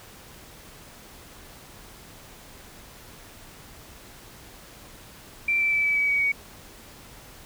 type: tone with pitch steps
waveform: sine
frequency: 2349 / 2331 / 2314 / 2297 / 2279 / 2262 / 2246 Hz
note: D7 / D7 / D7 / D7 / C#7 / C#7 / C#7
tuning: 0 / -14 / -26 / -39 / +47 / +34 / +22 cents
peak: -20 dBFS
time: 5.48-6.32 s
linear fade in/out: 5 ms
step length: 120 ms
effects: pink hiss -47 dBFS RMS until 7.45 s